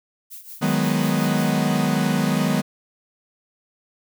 violet noise with tremolo, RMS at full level -36 dBFS, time 0.3-1.54 s, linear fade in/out 20 ms, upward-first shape triangle, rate 5.6 Hz, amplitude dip 80%
45% pulse chord, G# minor seventh, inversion second, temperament equal, 155.56 / 185 / 207.7 / 246.9 Hz, D#3 / F#3 / G#3 / B3, 0 / 0 / 0 / 0 cents, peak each -24 dBFS, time 0.61-2.62 s, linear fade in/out 20 ms
effects none

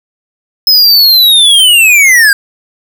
square linear sweep, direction down, 5150 to 1575 Hz, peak -3 dBFS, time 0.67-2.33 s, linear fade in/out 2 ms, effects none

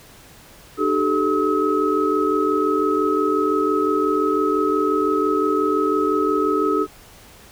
sine tone cluster, 301 / 385.5 / 431.3 / 1280 Hz, D4 / G4 / A4 / D#6, +43 / -29 / -35 / +49 cents, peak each -22 dBFS, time 0.77-6.87 s, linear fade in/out 50 ms, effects pink hiss -46 dBFS RMS until 7.51 s

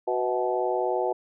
harmonic tone with a mistuned harmonic, 123.47 Hz, B2, in tune, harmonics 3 / 4 / 5 / 6 / 7, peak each -28 / -29 / -30 / -31 / -31 dBFS, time 0.07-1.13 s, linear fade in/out 10 ms, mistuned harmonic 5, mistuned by +53 cents, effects none

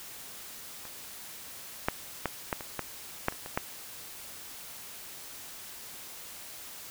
clicks, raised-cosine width 0.5 ms, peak -30 / -10 / -13 / -13 / -24 / -16 / -10 / -27 / -25 / -12 dBFS, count 10, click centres 0.853 / 1.885 / 2.257 / 2.528 / 2.608 / 2.793 / 3.284 / 3.324 / 3.461 / 3.575 s, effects white hiss -45 dBFS RMS until 6.9 s

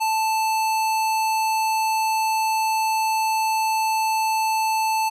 square tone, 880 Hz, A5, in tune, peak -20 dBFS, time 0-5.1 s, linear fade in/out 20 ms, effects resampled to 32000 Hz

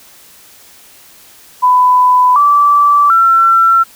sine tone with pitch steps, 999 / 1160.9 / 1349 Hz, B5 / D6 / E6, +20 / -20 / +40 cents, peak -5 dBFS, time 1.62-3.84 s, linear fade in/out 20 ms, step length 740 ms, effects white hiss -41 dBFS RMS until 3.95 s

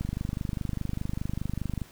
click train, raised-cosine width 5 ms, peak -18 dBFS, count 46, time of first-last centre 0.01-1.817 s, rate 24.9 Hz, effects pink hiss -53 dBFS RMS until 1.91 s

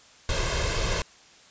pink noise with comb filter, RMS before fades -26 dBFS, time 0.29-1.02 s, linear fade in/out 2 ms, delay 1.9 ms, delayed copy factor +0.7, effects white hiss -53 dBFS RMS until 1.5 s + resampled to 16000 Hz

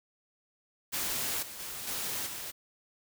white noise with level steps, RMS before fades -33 / -44 / -40 / -35 / -40 dBFS, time 0.92-2.52 s, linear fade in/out 20 ms, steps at 1.42 / 1.59 / 1.87 / 2.26 s, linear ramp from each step 10 ms, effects none

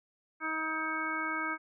harmonic tone, 316.3 Hz, D#4, 29 cents sharp, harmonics 1 / 2 / 3 / 4 / 5 / 7, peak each -40 / -47 / -41 / -36 / -36 / -38 dBFS, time 0.4-1.58 s, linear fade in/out 50 ms, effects none

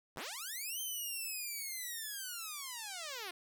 5% pulse linear two-way sweep, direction up then down, 51.91 to 3136 to 340.4 Hz, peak -30 dBFS, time 0.16-3.31 s, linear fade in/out 5 ms, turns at 0.8 s, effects none

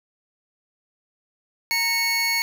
25% pulse tone pair together, 924.2 / 2207 Hz, A#5 / C#7, -15 / -8 cents, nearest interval octave + minor third, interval 1507 cents, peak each -26 / -17 dBFS, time 1.71-2.42 s, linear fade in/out 0 ms, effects none

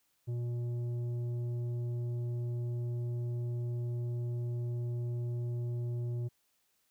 triangle tone with tanh clipping, 120.1 Hz, B2, 48 cents flat, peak -34 dBFS, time 0.27-6.29 s, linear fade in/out 20 ms, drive 12 dB, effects white hiss -75 dBFS RMS until 6.9 s

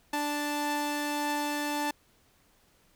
sawtooth tone pair together, 293.9 / 880 Hz, D4 / A5, +1 / 0 cents, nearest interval octave + perfect fifth, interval 1899 cents, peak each -28 dBFS, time 0.13-1.91 s, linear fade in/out 5 ms, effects pink hiss -65 dBFS RMS until 2.95 s

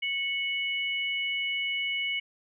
sine tone pair together, 2210 / 2943 Hz, C#7 / F#7, -6 / -10 cents, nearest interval perfect fourth, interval 496 cents, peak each -29 / -32 dBFS, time 0.02-2.2 s, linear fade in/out 10 ms, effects none

